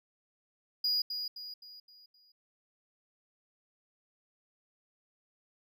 triangle tone with echo, 4894 Hz, D#8, 29 cents flat, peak -26 dBFS, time 0.84-1.02 s, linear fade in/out 5 ms, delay 260 ms, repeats 5, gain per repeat -7 dB, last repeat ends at 2.32 s, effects none

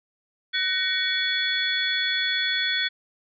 sine tone cluster, 1503 / 1867 / 2252 / 3424 / 4353 Hz, F#6 / A#6 / C#7 / A7 / C#8, +27 / +2 / +27 / -48 / -32 cents, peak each -29 / -29 / -32 / -25 / -32 dBFS, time 0.53-2.89 s, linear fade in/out 20 ms, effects none

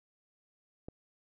click, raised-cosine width 2 ms, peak -29 dBFS, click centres 0.885 s, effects none

